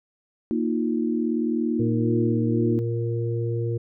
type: chord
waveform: sine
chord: Bb suspended fourth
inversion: none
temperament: equal with one note detuned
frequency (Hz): 233.1 / 311.1 / 351.7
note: Bb3 / Eb4 / F4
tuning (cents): 0 / 0 / +12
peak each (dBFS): -24 / -26 / -28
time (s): 0.51-2.79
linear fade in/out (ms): 0
type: harmonic tone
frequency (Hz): 116.54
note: A#2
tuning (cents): 0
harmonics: 1 / 3 / 4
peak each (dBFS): -24 / -31 / -31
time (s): 1.79-3.78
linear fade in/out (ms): 10
effects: none